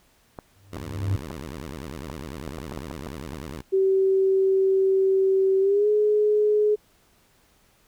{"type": "clicks", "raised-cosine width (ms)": 1, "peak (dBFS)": -21, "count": 11, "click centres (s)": [0.388, 0.767, 1.307, 2.099, 2.477, 2.584, 2.72, 2.775, 2.911, 3.068, 3.333]}
{"type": "tone with exponential growth", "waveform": "triangle", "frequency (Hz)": 98, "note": "G2", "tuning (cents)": 0, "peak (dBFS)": -16, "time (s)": [0.56, 1.16], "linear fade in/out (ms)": 5, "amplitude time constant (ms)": 130}
{"type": "tone with vibrato", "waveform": "10% pulse", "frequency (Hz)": 73.42, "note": "D2", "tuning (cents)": 0, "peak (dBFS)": -26, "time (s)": [0.72, 3.62], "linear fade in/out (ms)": 10, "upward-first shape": "sine", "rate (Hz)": 10, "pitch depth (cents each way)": 260}
{"type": "tone with pitch glide", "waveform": "sine", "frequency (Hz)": [384, 421.2], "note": ["G4", "G#4"], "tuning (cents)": [-36, 24], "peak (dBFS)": -17, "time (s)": [3.72, 6.76], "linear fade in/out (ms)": 20, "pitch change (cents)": 160, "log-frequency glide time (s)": [5.6, 5.88]}
{"effects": ["pink hiss -61 dBFS RMS until 7.87 s"]}